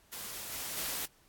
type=noise with level steps; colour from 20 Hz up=white; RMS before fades=-42 / -39 / -36 dBFS; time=0.12-1.06 s; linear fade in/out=10 ms; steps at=0.51 / 0.76 s; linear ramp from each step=20 ms; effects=pink hiss -65 dBFS RMS until 1.28 s + AAC 64 kbps